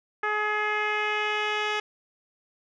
10% pulse tone with low-pass filter sweep, 422.4 Hz, G#4, 29 cents sharp, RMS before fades -27 dBFS, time 0.23-1.8 s, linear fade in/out 5 ms, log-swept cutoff 1700 to 3800 Hz, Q 1.9, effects none

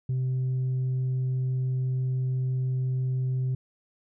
sine tone, 129 Hz, C3, 24 cents flat, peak -22 dBFS, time 0.09-3.55 s, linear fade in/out 5 ms, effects tanh soft clip ceiling -23 dBFS

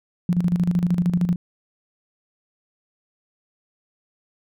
sine tone with tremolo, 175.8 Hz, F3, 12 cents sharp, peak -15 dBFS, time 0.29-1.36 s, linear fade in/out 2 ms, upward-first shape square, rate 13 Hz, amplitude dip 65%, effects none

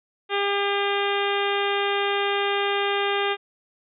harmonic tone, 401.8 Hz, G4, 43 cents sharp, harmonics 1 / 2 / 3 / 4 / 5 / 6 / 7 / 8 / 9, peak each -25 / -28 / -30 / -31 / -32 / -33 / -33 / -34 / -35 dBFS, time 0.29-3.37 s, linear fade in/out 50 ms, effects none

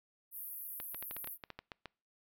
pink band-pass noise, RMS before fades -45 dBFS, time 0.31-1.38 s, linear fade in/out 50 ms, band 11000 to 16000 Hz, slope 96 dB/octave
clicks, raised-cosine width 0.3 ms, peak -28 dBFS, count 12, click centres 0.801 / 0.946 / 1.026 / 1.111 / 1.166 / 1.244 / 1.274 / 1.438 / 1.503 / 1.59 / 1.718 / 1.857 s
effects noise-tail reverb RT60 0.4 s tail -26 dB re dry

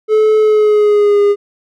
triangle tone with pitch glide, 432.1 to 407.8 Hz, A4 to G#4, -31 to -32 cents, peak -5 dBFS, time 0.08-1.36 s, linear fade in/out 50 ms, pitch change -101 cents, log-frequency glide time 0.38-1.21 s, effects none

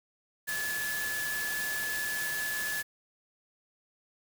sine tone in noise, 1718 Hz, A6, 42 cents flat, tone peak -32 dBFS, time 0.47-2.83 s, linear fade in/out 20 ms, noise white, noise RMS -37 dBFS, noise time 0.47-2.83 s, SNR +2 dB, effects none

